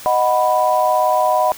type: chord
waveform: sine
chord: B major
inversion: first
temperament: equal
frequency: 622.3 / 740 / 987.8 Hz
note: D#5 / F#5 / B5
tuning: 0 / 0 / 0 cents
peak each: -17 dBFS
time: 0.06-1.52 s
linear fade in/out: 0 ms
effects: white hiss -36 dBFS RMS until 1.57 s